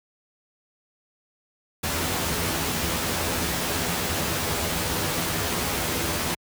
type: noise with comb filter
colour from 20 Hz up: pink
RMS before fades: -26 dBFS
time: 1.83-6.35 s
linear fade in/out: 10 ms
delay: 12 ms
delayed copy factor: +0.6
effects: high-pass 60 Hz 12 dB/octave